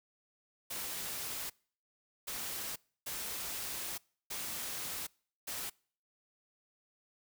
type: noise bursts at uneven times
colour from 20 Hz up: white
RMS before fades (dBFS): -40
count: 5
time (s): 0.7-1.5 / 2.27-2.76 / 3.06-3.98 / 4.3-5.07 / 5.47-5.7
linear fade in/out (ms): 10
effects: noise-tail reverb RT60 0.5 s tail -26 dB re dry